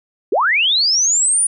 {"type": "linear sweep", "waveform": "sine", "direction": "up", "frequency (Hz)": [314.8, 9740], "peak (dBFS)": -12, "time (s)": [0.32, 1.47], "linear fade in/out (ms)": 5, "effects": []}